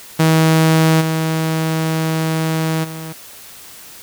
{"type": "tone with level steps", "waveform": "sawtooth", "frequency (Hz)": 160.1, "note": "D#3", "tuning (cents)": 50, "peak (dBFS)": [-6, -12, -23], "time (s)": [0.19, 3.13], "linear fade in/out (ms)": 10, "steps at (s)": [1, 2.83], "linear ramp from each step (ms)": 20, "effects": ["white hiss -38 dBFS RMS until 4.02 s"]}